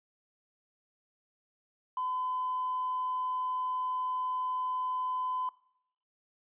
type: tone with hard clipping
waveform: sine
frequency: 1014 Hz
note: B5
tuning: 45 cents sharp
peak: -31 dBFS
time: 1.97-5.49 s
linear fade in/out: 2 ms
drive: 1 dB
effects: noise-tail reverb RT60 0.7 s tail -20 dB re dry + resampled to 8000 Hz